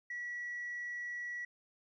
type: tone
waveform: sine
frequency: 1937 Hz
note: B6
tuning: 34 cents flat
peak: -37 dBFS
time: 0.1-1.45 s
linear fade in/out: 5 ms
effects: tanh soft clip ceiling -35 dBFS + 13-bit